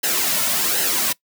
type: noise with flanger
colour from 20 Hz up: white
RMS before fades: -20 dBFS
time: 0.03-1.13 s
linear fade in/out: 10 ms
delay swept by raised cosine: 0.85 to 2.55 ms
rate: 1.3 Hz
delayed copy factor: -0.65
effects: noise-tail reverb RT60 0.1 s tail -21 dB re dry + high-pass 150 Hz 12 dB/octave